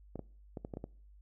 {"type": "clicks", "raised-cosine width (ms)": 2, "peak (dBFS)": -27, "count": 7, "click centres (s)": [0.157, 0.193, 0.572, 0.649, 0.738, 0.771, 0.841], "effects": ["noise-tail reverb RT60 0.5 s tail -24 dB re dry", "added 50 Hz sine -55 dBFS peak until 1.21 s"]}